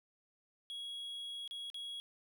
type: tone with dropouts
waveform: triangle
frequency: 3322 Hz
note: G#7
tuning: in tune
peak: -40 dBFS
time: 0.7-2 s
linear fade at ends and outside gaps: 0 ms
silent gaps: 1.477-1.51 / 1.701-1.744 s
effects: none